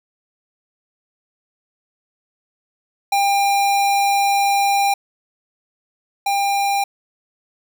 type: tone pair in turn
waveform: square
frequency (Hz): 799 / 799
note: G5 / G5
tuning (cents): +33 / +33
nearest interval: unison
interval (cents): 0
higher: neither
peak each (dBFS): -15 / -17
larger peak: first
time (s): 3.12-4.94 / 6.26-6.84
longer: first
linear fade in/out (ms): 5
effects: none